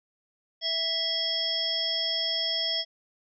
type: harmonic tone with a mistuned harmonic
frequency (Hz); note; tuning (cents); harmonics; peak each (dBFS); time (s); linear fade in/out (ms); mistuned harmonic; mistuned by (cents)
660; E5; +2; 1 / 3 / 5 / 7 / 8; -37 / -39 / -29 / -38 / -29; 0.61-2.85; 50; 7; +27
effects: none